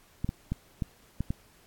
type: clicks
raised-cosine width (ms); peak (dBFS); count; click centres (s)
5; -17; 6; 0.245 / 0.291 / 0.52 / 0.822 / 1.206 / 1.305
effects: pink hiss -60 dBFS RMS until 1.66 s + AAC 64 kbps